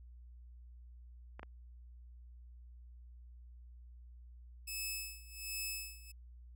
clicks, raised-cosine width 0.5 ms, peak -32 dBFS, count 2, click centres 1.395 / 1.431 s
10% pulse tone with tremolo, 2600 Hz, E7, 24 cents flat, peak -29 dBFS, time 4.67-6.12 s, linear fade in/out 10 ms, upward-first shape sine, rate 1.3 Hz, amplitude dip 90%
effects added 60 Hz sine -52 dBFS peak until 6.55 s

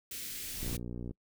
white band-stop noise, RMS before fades -41 dBFS, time 0.11-0.77 s, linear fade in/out 5 ms, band 410 to 1800 Hz, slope 24 dB/octave
brown noise with exponential growth, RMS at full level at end -35 dBFS, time 0.16-0.76 s, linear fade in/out 5 ms, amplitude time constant 130 ms
click train, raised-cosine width 3 ms, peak -28 dBFS, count 30, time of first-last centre 0.63-1.11 s, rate 60.4 Hz
effects noise-tail reverb RT60 0.1 s tail -26 dB re dry

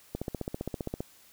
click train, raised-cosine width 2 ms, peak -19 dBFS, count 14, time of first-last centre 0.15-1.005 s, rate 15.2 Hz, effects white hiss -58 dBFS RMS until 1.32 s

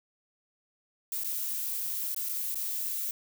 violet noise with dropouts, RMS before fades -33 dBFS, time 1.12-3.11 s, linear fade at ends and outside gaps 2 ms, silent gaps 1.237-1.244 / 2.146-2.163 / 2.289-2.293 / 2.546-2.555 s, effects none

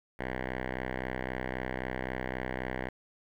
5% pulse tone with low-pass filter, 63.8 Hz, C2, 43 cents flat, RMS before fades -36 dBFS, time 0.19-2.89 s, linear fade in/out 5 ms, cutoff 1900 Hz, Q 2.3, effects 10-bit

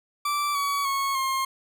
40% pulse tone with pitch steps, 1166 / 1132.2 / 1099.3 / 1067.4 Hz, D6 / C#6 / C#6 / C6, -13 / +36 / -15 / +34 cents, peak -23 dBFS, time 0.25-1.45 s, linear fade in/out 5 ms, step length 300 ms, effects none

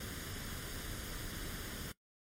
pink noise with comb filter, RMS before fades -43 dBFS, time 0-1.92 s, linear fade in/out 5 ms, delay 0.59 ms, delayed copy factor +0.6, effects noise-tail reverb RT60 0.1 s tail -19 dB re dry + MP3 64 kbps

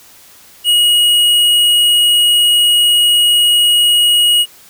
sine tone with hard clipping, 2894 Hz, F#7, 39 cents flat, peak -9 dBFS, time 0.64-4.46 s, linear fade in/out 50 ms, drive 11 dB, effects white hiss -42 dBFS RMS until 4.69 s

